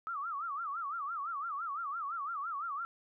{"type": "tone with vibrato", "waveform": "sine", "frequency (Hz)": 1239, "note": "D#6", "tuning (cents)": -8, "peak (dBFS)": -35, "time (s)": [0.07, 2.85], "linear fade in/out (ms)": 0, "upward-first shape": "sine", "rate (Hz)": 5.9, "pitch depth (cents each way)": 200, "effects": []}